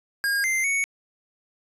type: tone with pitch steps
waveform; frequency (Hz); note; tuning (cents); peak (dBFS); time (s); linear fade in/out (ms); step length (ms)
square; 1623 / 2084 / 2224; G#6 / C7 / C#7; -40 / -7 / +5; -22; 0.24-0.84; 0; 200
effects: resampled to 32000 Hz + 10-bit